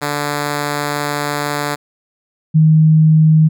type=tone pair in turn; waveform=5% pulse / sine; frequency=146 / 157 Hz; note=D3 / D#3; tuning=-10 / +16 cents; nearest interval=minor second; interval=126 cents; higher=second; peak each=-6 dBFS; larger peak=neither; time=0.01-1.76 / 2.54-3.49 s; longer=first; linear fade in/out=20 ms; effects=none